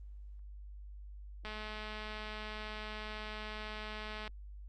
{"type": "click train", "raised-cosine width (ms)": 0.3, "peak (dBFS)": -28, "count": 606, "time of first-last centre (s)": [1.45, 4.277], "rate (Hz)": 214, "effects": ["added 50 Hz sine -46 dBFS peak until 4.68 s", "Opus 24 kbps"]}